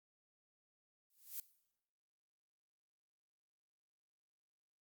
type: noise with exponential growth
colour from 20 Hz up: violet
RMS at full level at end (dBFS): -41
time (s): 1.1-1.4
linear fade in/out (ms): 2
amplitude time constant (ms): 65
effects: noise-tail reverb RT60 0.8 s tail -18 dB re dry + Opus 48 kbps